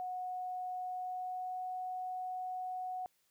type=tone with pitch glide; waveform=sine; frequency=733 to 737.7 Hz; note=F#5 to F#5; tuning=-16 to -5 cents; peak=-37 dBFS; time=0-3.06 s; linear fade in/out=0 ms; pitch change=+11 cents; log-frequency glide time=0.83-1.65 s; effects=white hiss -75 dBFS RMS until 3.3 s